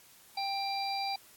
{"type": "harmonic tone", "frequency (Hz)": 790, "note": "G5", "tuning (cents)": 13, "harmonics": [1, 3, 5, 6], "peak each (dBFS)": [-33, -41, -43, -38], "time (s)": [0.37, 1.16], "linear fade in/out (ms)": 5, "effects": ["white hiss -58 dBFS RMS until 1.36 s", "AAC 64 kbps"]}